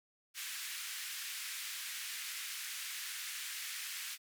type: band-pass noise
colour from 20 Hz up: pink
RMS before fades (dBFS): -43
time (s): 0.34-4.18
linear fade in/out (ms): 50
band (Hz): 1700 to 16000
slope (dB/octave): 24
effects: none